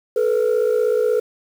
sine tone pair together, 433.5 / 489.9 Hz, A4 / B4, -26 / -14 cents, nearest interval major second, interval 212 cents, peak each -16 dBFS, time 0.16-1.2 s, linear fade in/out 5 ms, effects tanh soft clip ceiling -12 dBFS + 7-bit

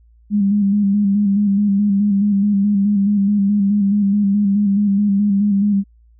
sine tone with vibrato, 202.1 Hz, G#3, 47 cents flat, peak -12 dBFS, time 0.3-5.84 s, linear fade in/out 50 ms, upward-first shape square, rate 4.7 Hz, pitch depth 39 cents each way, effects added 57 Hz sine -47 dBFS peak until 6.19 s

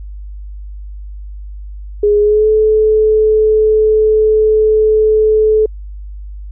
sine tone with pitch glide, 415.3 to 432.7 Hz, G#4 to A4, 0 to -29 cents, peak -7 dBFS, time 2.03-5.66 s, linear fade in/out 5 ms, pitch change +71 cents, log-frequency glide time 2.2-2.48 s, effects added 50 Hz sine -25 dBFS peak until 6.51 s

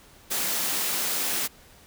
white high-pass noise, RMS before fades -27 dBFS, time 0.3-1.48 s, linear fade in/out 20 ms, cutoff 150 Hz, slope 96 dB/octave, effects pink hiss -53 dBFS RMS until 1.86 s

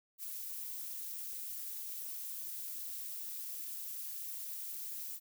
violet noise with amplitude modulation, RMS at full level -40 dBFS, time 0.18-5.2 s, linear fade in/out 50 ms, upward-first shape sine, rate 290 Hz, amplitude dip 65%, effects none

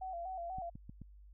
sine tone with vibrato, 718 Hz, F5, 48 cents sharp, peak -39 dBFS, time 0.01-0.7 s, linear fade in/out 10 ms, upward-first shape square, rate 4.1 Hz, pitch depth 82 cents each way
clicks, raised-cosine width 5 ms, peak -35 dBFS, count 4, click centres 0.585 / 0.755 / 0.895 / 1.017 s
effects added 50 Hz sine -54 dBFS peak until 1.33 s

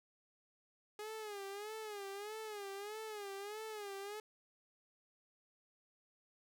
sawtooth tone with vibrato, 415.3 Hz, G#4, in tune, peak -40 dBFS, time 0.99-4.2 s, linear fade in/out 2 ms, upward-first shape sine, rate 1.6 Hz, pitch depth 100 cents each way, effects none

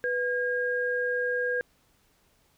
sine tone pair together, 493.9 / 1623.3 Hz, B4 / G#6, 0 / -40 cents, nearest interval octave + major sixth, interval 2060 cents, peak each -28 dBFS, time 0.04-1.61 s, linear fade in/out 0 ms, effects pink hiss -66 dBFS RMS until 2.57 s

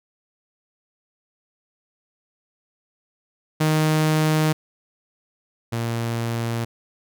sawtooth tone pair in turn, 155.56 / 116.26 Hz, D#3 / A#2, 0 / -4 cents, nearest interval perfect fourth, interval 504 cents, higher first, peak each -13 / -19 dBFS, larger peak first, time 3.6-4.53 / 5.72-6.65 s, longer neither, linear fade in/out 10 ms, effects none

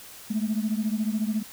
sine beating tone pair, 210.9 / 224.9 Hz, G#3 / A3, +27 / +38 cents, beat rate 14 Hz, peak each -25 / -27 dBFS, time 0.3-1.43 s, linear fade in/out 10 ms, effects tanh soft clip ceiling -18 dBFS + white hiss -45 dBFS RMS until 1.52 s

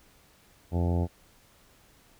harmonic tone, 86.7 Hz, F2, 12 cents flat, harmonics 1 / 2 / 3 / 4 / 5 / 6 / 7 / 8 / 9 / 10, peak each -25 / -31 / -35 / -37 / -39 / -41 / -42 / -43 / -44 / -45 dBFS, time 0.71-1.08 s, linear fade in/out 50 ms, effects pink hiss -60 dBFS RMS until 2.19 s

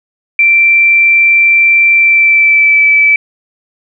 sine tone with pitch glide, 2349 to 2309 Hz, D7 to D7, 0 to -30 cents, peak -4 dBFS, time 0.39-3.16 s, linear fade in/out 2 ms, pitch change -30 cents, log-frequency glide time 1.94-2.85 s, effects none

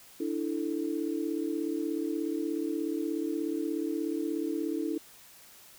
sine chord, D suspended second, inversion none, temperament just, 293.7 / 330.4 / 440.5 Hz, D4 / E4 / A4, 0 / +4 / +2 cents, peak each -33 / -32 / -37 dBFS, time 0.2-4.98 s, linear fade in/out 5 ms, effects white hiss -54 dBFS RMS until 5.78 s

